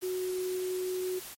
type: tone in noise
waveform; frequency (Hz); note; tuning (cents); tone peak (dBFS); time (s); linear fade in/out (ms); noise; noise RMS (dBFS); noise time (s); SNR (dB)
sine; 368.5; F#4; -7; -30; 0.02-1.2; 20; white; -44; 0.01-1.35; +11
effects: MP3 64 kbps